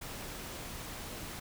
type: noise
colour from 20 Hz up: pink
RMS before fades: -43 dBFS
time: 0.01-1.4 s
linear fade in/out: 10 ms
effects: none